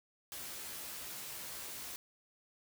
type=noise with comb filter; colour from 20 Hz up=white; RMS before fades=-45 dBFS; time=0.32-1.96 s; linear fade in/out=0 ms; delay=15 ms; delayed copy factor=+0.55; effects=none